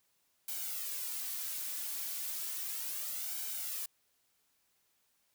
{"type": "noise with flanger", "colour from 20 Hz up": "blue", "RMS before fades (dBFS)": -39, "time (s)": [0.48, 3.86], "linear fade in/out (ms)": 5, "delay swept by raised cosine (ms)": [1.3, 3.6], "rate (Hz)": 0.34, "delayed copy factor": 0.65, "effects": ["white hiss -75 dBFS RMS until 5.34 s"]}